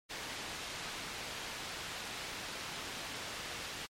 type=low-pass noise; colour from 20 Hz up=white; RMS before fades=-43 dBFS; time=0.09-3.87 s; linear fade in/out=20 ms; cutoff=4100 Hz; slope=12 dB/octave; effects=MP3 64 kbps